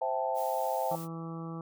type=chord; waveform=sine; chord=A minor seventh; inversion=first; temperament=equal; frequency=523.3 / 659.3 / 784 / 880 Hz; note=C5 / E5 / G5 / A5; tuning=0 / 0 / 0 / 0 cents; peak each=-34 dBFS; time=0.01-0.96 s; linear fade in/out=10 ms
type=noise; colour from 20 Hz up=blue; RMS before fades=-47 dBFS; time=0.34-1.08 s; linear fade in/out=50 ms
type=harmonic tone; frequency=164.81 Hz; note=E3; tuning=in tune; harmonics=1 / 2 / 3 / 4 / 5 / 6 / 7 / 8; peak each=-38 / -43 / -48 / -54 / -50 / -57 / -47 / -55 dBFS; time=0.91-1.61 s; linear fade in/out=2 ms
effects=none